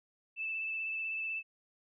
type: tone with vibrato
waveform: sine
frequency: 2637 Hz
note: E7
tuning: in tune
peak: -34 dBFS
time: 0.36-1.43 s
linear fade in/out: 50 ms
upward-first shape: sine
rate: 16 Hz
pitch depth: 15 cents each way
effects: none